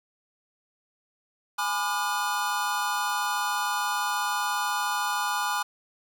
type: chord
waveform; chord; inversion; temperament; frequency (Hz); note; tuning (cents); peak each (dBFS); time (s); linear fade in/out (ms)
square; G# diminished seventh; none; just; 830.6 / 996.7 / 1196.1 / 1435.3; G#5 / B5 / D6 / F6; 0 / +16 / +31 / +47; -32; 1.58-5.63; 10
effects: none